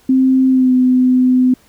sine tone with pitch glide, 261.6 to 254 Hz, C4 to B3, 0 to +49 cents, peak -8 dBFS, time 0.09-1.54 s, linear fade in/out 5 ms, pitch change -51 cents, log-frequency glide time 0.49-0.73 s, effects pink hiss -51 dBFS RMS until 1.68 s

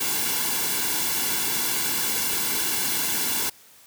white noise with comb filter, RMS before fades -25 dBFS, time 0-3.5 s, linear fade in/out 10 ms, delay 1.6 ms, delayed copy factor -0.7, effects white hiss -52 dBFS RMS until 3.86 s + high-pass 60 Hz 12 dB/octave

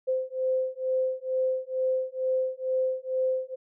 sine beating tone pair, 517 / 519.2 Hz, C5 / C5, -21 / -13 cents, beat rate 2.2 Hz, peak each -28 dBFS, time 0.07-3.56 s, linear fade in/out 20 ms, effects none

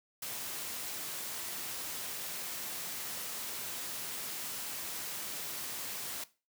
white noise, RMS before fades -40 dBFS, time 0.22-6.24 s, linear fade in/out 5 ms, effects noise-tail reverb RT60 0.3 s tail -17 dB re dry + high-pass 100 Hz 12 dB/octave

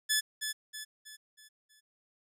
10% pulse tone with echo, 1726 Hz, A6, 34 cents flat, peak -17 dBFS, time 0.09-0.21 s, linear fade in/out 20 ms, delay 320 ms, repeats 5, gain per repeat -7 dB, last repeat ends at 1.81 s, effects none

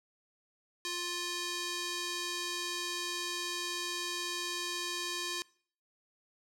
square tone with band-pass filter, 350.9 Hz, F4, 8 cents sharp, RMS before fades -37 dBFS, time 0.85-5.42 s, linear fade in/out 0 ms, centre 4800 Hz, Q 1, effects noise-tail reverb RT60 0.5 s tail -22 dB re dry

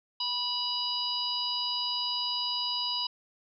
harmonic tone, 980 Hz, B5, 14 cents flat, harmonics 1 / 3 / 4 / 5, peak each -37 / -34 / -35 / -32 dBFS, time 0.2-3.07 s, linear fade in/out 5 ms, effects none

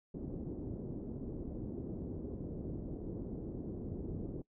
white low-pass noise, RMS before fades -42 dBFS, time 0.14-4.42 s, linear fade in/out 5 ms, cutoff 370 Hz, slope 24 dB/octave, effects noise-tail reverb RT60 0.1 s tail -20 dB re dry

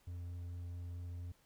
triangle tone with vibrato, 87.4 Hz, F2, 2 cents sharp, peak -40 dBFS, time 0.07-1.32 s, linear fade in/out 5 ms, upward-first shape sine, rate 4.5 Hz, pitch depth 8 cents each way, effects pink hiss -71 dBFS RMS until 1.45 s

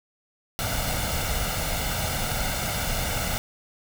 pink noise with comb filter, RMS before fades -27 dBFS, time 0.59-3.38 s, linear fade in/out 0 ms, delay 1.4 ms, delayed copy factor +0.65, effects none

